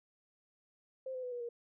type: tone with pitch steps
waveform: sine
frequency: 523.3 / 510.2 / 497.4 / 484.9 / 472.7 Hz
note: C5 / C5 / B4 / B4 / A#4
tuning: 0 / -44 / +12 / -32 / +24 cents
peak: -38 dBFS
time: 1.06-1.49 s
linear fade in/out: 5 ms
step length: 86 ms
effects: none